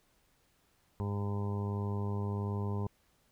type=harmonic tone; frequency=101.4 Hz; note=G#2; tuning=41 cents flat; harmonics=1 / 2 / 3 / 4 / 5 / 6 / 7 / 8 / 9 / 10; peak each=-33 / -39 / -49 / -42 / -51 / -55 / -56 / -52 / -48 / -49 dBFS; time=1-2.87 s; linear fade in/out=0 ms; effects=pink hiss -71 dBFS RMS until 3.31 s